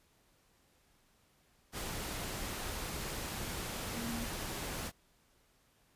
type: tone in noise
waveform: sine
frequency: 233.2 Hz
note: A#3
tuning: 1 cent sharp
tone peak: -39 dBFS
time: 3.93-4.28 s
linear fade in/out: 50 ms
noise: pink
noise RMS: -40 dBFS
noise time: 1.72-4.92 s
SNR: -2 dB
effects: pink hiss -70 dBFS RMS until 5.95 s + resampled to 32000 Hz